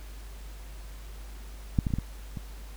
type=clicks; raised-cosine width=5 ms; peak=-10 / -15 / -25 / -13 / -18 / -22 dBFS; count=6; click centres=1.788 / 1.868 / 1.905 / 1.938 / 1.986 / 2.372 s; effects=added 50 Hz sine -40 dBFS peak until 2.76 s + pink hiss -52 dBFS RMS until 2.76 s